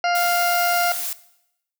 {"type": "harmonic tone", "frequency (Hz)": 700, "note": "F5", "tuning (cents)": 4, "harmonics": [1, 2, 3, 4, 6, 7, 8], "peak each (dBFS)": [-19, -25, -29, -31, -35, -36, -37], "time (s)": [0.04, 0.92], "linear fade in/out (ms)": 2}
{"type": "noise", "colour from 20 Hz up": "blue", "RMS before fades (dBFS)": -27, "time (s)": [0.15, 1.13], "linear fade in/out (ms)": 2}
{"effects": ["noise-tail reverb RT60 0.8 s tail -17 dB re dry"]}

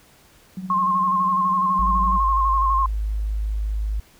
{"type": "tone with tremolo", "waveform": "sine", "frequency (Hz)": 186.4, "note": "F#3", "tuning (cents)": 13, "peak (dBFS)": -25, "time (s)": [0.57, 2.18], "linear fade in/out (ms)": 2, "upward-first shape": "triangle", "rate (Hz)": 16, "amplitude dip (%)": 75}
{"type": "tone with vibrato", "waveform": "sine", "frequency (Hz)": 1069, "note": "C6", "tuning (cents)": 37, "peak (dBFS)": -17, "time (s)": [0.7, 2.86], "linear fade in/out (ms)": 2, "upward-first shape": "square", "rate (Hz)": 12, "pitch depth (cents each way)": 31}
{"type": "tone", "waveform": "sine", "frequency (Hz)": 52.5, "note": "G#1", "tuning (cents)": 19, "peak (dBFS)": -21, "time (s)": [1.79, 4], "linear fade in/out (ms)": 5}
{"effects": ["pink hiss -53 dBFS RMS until 4.19 s"]}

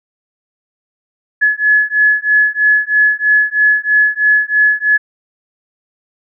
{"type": "beating tone pair", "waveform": "sine", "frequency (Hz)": [1702, 1705.1], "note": ["G#6", "G#6"], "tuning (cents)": [42, 45], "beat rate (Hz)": 3.1, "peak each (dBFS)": -12, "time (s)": [1.41, 4.98], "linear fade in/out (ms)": 20, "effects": []}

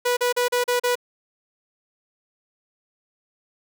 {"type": "tone bursts", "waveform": "sawtooth", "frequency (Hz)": 489.9, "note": "B4", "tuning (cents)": -14, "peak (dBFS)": -15, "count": 6, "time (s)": [0.05, 0.955], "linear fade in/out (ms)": 10, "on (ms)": 120, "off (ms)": 37, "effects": []}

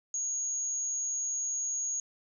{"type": "tone", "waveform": "sine", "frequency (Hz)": 6645, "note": "G#8", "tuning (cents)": 0, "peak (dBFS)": -30, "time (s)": [0.14, 2], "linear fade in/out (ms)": 2, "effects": []}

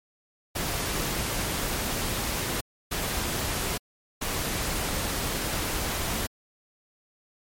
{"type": "noise bursts at uneven times", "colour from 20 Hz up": "pink", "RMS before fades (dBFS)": -29, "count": 3, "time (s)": [[0.55, 2.61], [2.91, 3.78], [4.21, 6.27]], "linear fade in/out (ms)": 10, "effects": ["MP3 64 kbps"]}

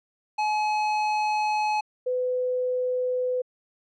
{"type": "tone pair in turn", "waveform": ["square", "sine"], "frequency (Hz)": [850, 502.8], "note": ["G#5", "B4"], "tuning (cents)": [40, 31], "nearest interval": "major sixth", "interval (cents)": 909, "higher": "first", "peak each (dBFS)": -23, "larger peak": "neither", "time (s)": [[0.38, 1.81], [2.06, 3.42]], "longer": "first", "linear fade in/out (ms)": 10, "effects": ["low-pass 4000 Hz 12 dB/octave"]}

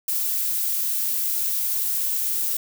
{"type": "noise", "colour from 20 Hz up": "violet", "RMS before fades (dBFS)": -24, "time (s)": [0.08, 2.57], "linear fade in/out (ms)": 2, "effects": []}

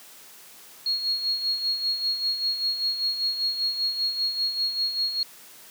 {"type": "tone with tremolo", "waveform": "sine", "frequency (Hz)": 4300, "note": "C8", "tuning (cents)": 47, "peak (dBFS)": -21, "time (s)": [0.86, 5.23], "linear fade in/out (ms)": 2, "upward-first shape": "sine", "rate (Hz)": 5.1, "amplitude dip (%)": 60, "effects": ["white hiss -48 dBFS RMS until 5.7 s", "high-pass 150 Hz 12 dB/octave"]}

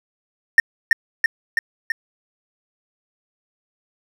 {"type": "tone with echo", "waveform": "triangle", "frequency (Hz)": 1818, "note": "A#6", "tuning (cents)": -44, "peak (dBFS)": -4, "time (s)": [0.58, 0.6], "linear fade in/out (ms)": 2, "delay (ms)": 330, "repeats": 4, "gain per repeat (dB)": -3, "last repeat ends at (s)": 1.92, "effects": ["tanh soft clip ceiling -2 dBFS"]}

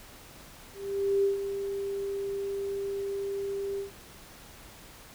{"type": "tone with ADSR envelope", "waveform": "sine", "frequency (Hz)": 396, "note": "G4", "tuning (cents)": 18, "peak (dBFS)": -21, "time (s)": [0.73, 3.91], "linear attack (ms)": 510, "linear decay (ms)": 130, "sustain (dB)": -9, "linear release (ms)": 120, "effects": ["pink hiss -50 dBFS RMS until 5.14 s"]}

